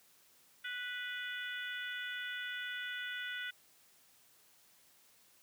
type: harmonic tone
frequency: 493.1 Hz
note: B4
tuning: 3 cents flat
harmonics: 3 / 4 / 5 / 6 / 7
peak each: -41 / -45 / -51 / -48 / -48 dBFS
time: 0.64-3.51 s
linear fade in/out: 10 ms
effects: white hiss -66 dBFS RMS until 5.42 s + high-pass 80 Hz 12 dB/octave